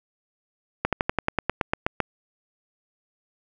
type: slowing click train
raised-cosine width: 0.5 ms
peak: -6 dBFS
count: 12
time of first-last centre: 0.85-2.003 s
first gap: 77 ms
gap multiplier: 1.06
effects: none